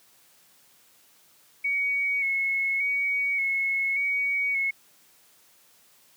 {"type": "tone with vibrato", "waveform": "sine", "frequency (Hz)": 2216, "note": "C#7", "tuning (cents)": -1, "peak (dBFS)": -23, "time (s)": [1.64, 4.71], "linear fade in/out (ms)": 10, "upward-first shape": "square", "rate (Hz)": 0.86, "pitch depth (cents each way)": 25, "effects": ["white hiss -59 dBFS RMS until 6.16 s", "high-pass 100 Hz 12 dB/octave"]}